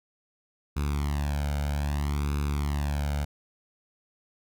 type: tone with flanger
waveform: sawtooth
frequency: 72.3 Hz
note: D2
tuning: 27 cents flat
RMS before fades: -28 dBFS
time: 0.76-3.25 s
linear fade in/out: 10 ms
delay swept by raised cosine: 0.79 to 1.35 ms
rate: 0.62 Hz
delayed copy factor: +0.9
effects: none